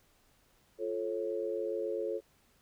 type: chord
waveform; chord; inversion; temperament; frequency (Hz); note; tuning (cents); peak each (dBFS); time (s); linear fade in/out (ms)
sine; F augmented; none; just; 349.2 / 436.5 / 545.7; F4 / A4 / C#5; 0 / -14 / -27; -38 / -35 / -37; 0.78-2.21; 50
effects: pink hiss -68 dBFS RMS until 2.61 s